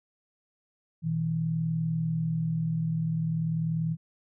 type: tone pair together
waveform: sine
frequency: 121.04 / 161.4 Hz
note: B2 / E3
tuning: -34 / -36 cents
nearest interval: perfect fourth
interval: 498 cents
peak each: -34 / -26 dBFS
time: 1.02-3.97 s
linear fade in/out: 50 ms
effects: none